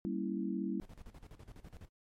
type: chord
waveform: sine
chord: G diminished seventh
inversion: none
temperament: equal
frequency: 196 / 233.1 / 277.2 / 329.6 Hz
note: G3 / Bb3 / Db4 / Fb4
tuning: 0 / 0 / 0 / 0 cents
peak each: -37 / -40 / -41 / -39 dBFS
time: 0.05-0.8 s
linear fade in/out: 0 ms
type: noise with tremolo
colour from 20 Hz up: brown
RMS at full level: -49 dBFS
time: 0.81-1.89 s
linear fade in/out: 10 ms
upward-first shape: square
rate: 12 Hz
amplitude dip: 80%
effects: MP3 64 kbps